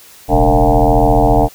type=tone with frequency modulation; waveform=sine; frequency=374 Hz; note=F#4; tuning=19 cents sharp; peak=-7 dBFS; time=0.28-1.49 s; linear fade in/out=50 ms; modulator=81.5 Hz; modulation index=5.5; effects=white hiss -41 dBFS RMS until 1.54 s